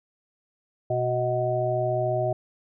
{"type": "harmonic tone with a mistuned harmonic", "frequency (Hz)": 123.47, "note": "B2", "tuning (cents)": 0, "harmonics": [1, 3, 5, 6], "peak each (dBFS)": [-28, -30, -25, -31], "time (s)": [0.9, 2.33], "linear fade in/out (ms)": 5, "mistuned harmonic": 5, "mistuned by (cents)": 27, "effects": []}